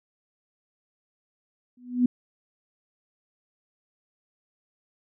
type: tone with exponential growth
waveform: sine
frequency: 246.9 Hz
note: B3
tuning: in tune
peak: -14 dBFS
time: 1.77-2.06 s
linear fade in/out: 5 ms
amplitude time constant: 61 ms
effects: none